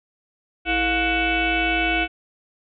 sine tone with frequency modulation, 1480 Hz, F#6, in tune, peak -18 dBFS, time 0.65-2.08 s, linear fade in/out 50 ms, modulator 384 Hz, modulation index 3.7, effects none

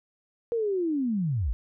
sine linear sweep, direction down, 477.5 to 46.2 Hz, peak -24 dBFS, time 0.52-1.53 s, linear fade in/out 0 ms, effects none

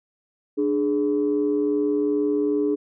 sine tone pair together, 295.7 / 418.2 Hz, D4 / G#4, +12 / +12 cents, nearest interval tritone, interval 600 cents, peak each -21 dBFS, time 0.57-2.76 s, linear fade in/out 20 ms, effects tanh soft clip ceiling -13 dBFS

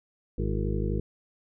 harmonic tone with a mistuned harmonic, 52 Hz, G#1, 3 cents sharp, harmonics 1 / 2 / 3 / 4 / 6 / 7 / 8 / 9, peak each -29 / -32 / -34 / -35 / -37 / -37 / -38 / -39 dBFS, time 0.38-1 s, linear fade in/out 5 ms, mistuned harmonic 6, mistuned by +63 cents, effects none

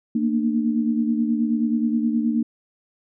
sine tone cluster, 229 / 238.4 / 299 Hz, A#3 / A#3 / D4, -31 / +39 / +31 cents, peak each -20 / -27 / -25 dBFS, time 0.15-2.43 s, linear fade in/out 5 ms, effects none

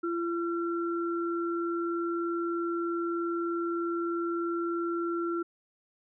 sine tone pair together, 340.4 / 1360.2 Hz, F4 / F6, -44 / -46 cents, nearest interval 2 octaves, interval 2398 cents, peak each -29 / -35 dBFS, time 0.03-5.43 s, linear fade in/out 10 ms, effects none

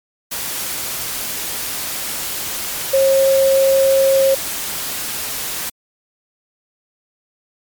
sine tone in noise, 540 Hz, C#5, 45 cents flat, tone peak -10 dBFS, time 2.93-4.35 s, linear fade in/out 10 ms, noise white, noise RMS -24 dBFS, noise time 0.31-5.7 s, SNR +11 dB, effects MP3 96 kbps

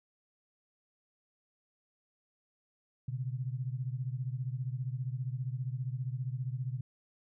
sine beating tone pair, 123.47 / 138.47 Hz, B2 / C#3, 0 / -2 cents, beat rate 15 Hz, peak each -35 / -38 dBFS, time 3.08-6.81 s, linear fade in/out 5 ms, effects none

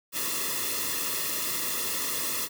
white noise with comb filter, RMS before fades -30 dBFS, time 0.12-2.49 s, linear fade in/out 50 ms, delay 1.3 ms, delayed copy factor -0.95, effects none

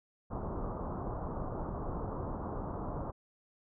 pink low-pass noise, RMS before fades -38 dBFS, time 0.3-3.12 s, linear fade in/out 20 ms, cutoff 1200 Hz, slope 48 dB/octave, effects none

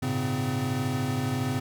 square tone cluster, 102.8 / 115.7 / 137.1 / 255.8 Hz, G#2 / A#2 / C#3 / C4, -17 / -13 / -19 / -39 cents, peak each -35 / -34 / -31 / -31 dBFS, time 0.02-1.6 s, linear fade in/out 10 ms, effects none

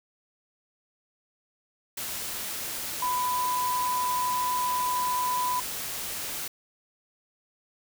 sine tone in noise, 996 Hz, B5, 14 cents sharp, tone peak -25 dBFS, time 3.02-5.6 s, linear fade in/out 5 ms, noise white, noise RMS -34 dBFS, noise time 1.97-6.48 s, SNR +6 dB, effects none

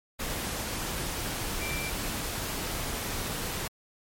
sine tone in noise, 2349 Hz, D7, in tune, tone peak -35 dBFS, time 1.61-1.9 s, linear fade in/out 10 ms, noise pink, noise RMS -33 dBFS, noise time 0.19-3.68 s, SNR -5 dB, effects MP3 64 kbps

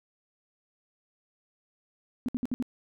sine tone bursts, 247.6 Hz, B3, 5 cents sharp, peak -26 dBFS, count 5, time 2.26-2.625 s, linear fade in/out 0 ms, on 25 ms, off 60 ms, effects none

